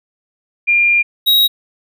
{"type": "tone pair in turn", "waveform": ["sine", "square"], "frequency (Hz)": [2400, 3812], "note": ["D7", "A#7"], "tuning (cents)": [37, 38], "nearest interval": "minor sixth", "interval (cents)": 801, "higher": "second", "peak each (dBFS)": -9, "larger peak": "neither", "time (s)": [[0.67, 1.03], [1.26, 1.48]], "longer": "first", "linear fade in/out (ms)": 20, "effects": []}